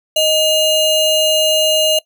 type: ring-modulated tone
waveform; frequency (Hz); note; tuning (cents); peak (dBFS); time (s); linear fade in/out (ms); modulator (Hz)
square; 1733; A6; -27; -9; 0.16-1.99; 5; 1110
effects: noise-tail reverb RT60 0.1 s tail -20 dB re dry